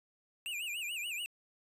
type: tone with vibrato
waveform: square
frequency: 2637 Hz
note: E7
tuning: in tune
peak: -37 dBFS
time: 0.46-1.26 s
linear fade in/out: 0 ms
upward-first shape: sine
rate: 6.9 Hz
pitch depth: 190 cents each way
effects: resampled to 32000 Hz

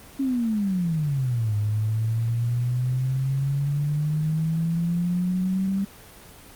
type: exponential two-way sweep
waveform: sine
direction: down then up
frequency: 277.2 to 103.83 to 197 Hz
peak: -21 dBFS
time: 0.19-5.85 s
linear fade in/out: 10 ms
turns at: 1.55 s
effects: pink hiss -46 dBFS RMS until 6.55 s + Opus 24 kbps

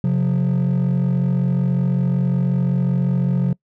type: tone pair together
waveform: triangle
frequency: 134.29 / 179.7 Hz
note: C3 / F3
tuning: +45 / +50 cents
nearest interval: perfect fourth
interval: 505 cents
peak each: -15 dBFS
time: 0.04-3.53 s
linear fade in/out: 2 ms
effects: noise-tail reverb RT60 0.1 s tail -25 dB re dry + tanh soft clip ceiling -11 dBFS

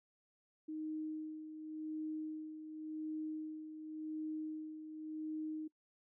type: tone with tremolo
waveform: sine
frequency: 311.1 Hz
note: D#4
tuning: in tune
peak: -38 dBFS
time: 0.68-5.68 s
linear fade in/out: 10 ms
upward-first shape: sine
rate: 0.9 Hz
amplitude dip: 60%
effects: noise-tail reverb RT60 0.1 s tail -23 dB re dry

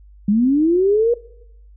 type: linear sweep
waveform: sine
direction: up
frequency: 196 to 482.9 Hz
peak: -12 dBFS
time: 0.28-1.14 s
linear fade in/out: 5 ms
effects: noise-tail reverb RT60 0.8 s tail -21 dB re dry + added 50 Hz sine -42 dBFS peak until 1.76 s

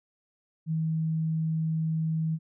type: tone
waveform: sine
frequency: 160 Hz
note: D#3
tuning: 49 cents sharp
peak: -25 dBFS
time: 0.66-2.39 s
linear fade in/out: 50 ms
effects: none

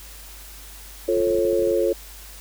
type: chord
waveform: sine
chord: F augmented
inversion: none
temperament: equal with one note detuned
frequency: 349.2 / 440 / 544.8 Hz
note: F4 / A4 / C#5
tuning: 0 / 0 / -30 cents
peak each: -22 dBFS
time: 1.08-1.93 s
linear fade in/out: 5 ms
type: clicks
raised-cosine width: 3 ms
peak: -27 dBFS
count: 12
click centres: 1.172 / 1.204 / 1.273 / 1.306 / 1.35 / 1.386 / 1.451 / 1.53 / 1.593 / 1.624 / 1.674 / 1.712 s
effects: added 50 Hz sine -42 dBFS peak until 2.4 s + white hiss -43 dBFS RMS until 2.4 s

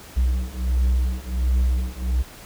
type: beating tone pair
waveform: triangle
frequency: 61.8 / 63.2 Hz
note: B1 / B1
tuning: +2 / +41 cents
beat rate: 1.4 Hz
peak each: -20 / -19 dBFS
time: 0.16-2.23 s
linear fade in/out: 20 ms
effects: pink hiss -43 dBFS RMS until 2.45 s

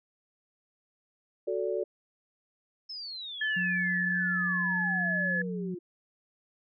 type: chord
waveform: sine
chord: D major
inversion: first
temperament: equal with one note detuned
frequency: 370 / 440 / 575.9 Hz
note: F#4 / A4 / D5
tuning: 0 / 0 / -34 cents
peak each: -32 / -32 / -33 dBFS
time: 1.47-1.84 s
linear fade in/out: 10 ms
type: exponential sweep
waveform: sine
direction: down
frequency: 5300 to 343.9 Hz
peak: -37 dBFS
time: 2.89-5.79 s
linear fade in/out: 10 ms
type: tone with pitch glide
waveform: sine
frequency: 1732 to 1710.1 Hz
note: A6 to A6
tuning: -28 to -50 cents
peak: -27 dBFS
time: 3.41-5.42 s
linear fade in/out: 5 ms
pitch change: -22 cents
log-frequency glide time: 4.17-4.82 s
type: tone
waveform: sine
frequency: 180 Hz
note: F#3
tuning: 47 cents flat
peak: -32 dBFS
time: 3.56-5.75 s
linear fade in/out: 10 ms
effects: none

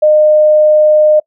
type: tone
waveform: sine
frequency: 610 Hz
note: D#5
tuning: 34 cents flat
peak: -4 dBFS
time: 0.02-1.2 s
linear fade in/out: 10 ms
effects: noise-tail reverb RT60 0.1 s tail -25 dB re dry

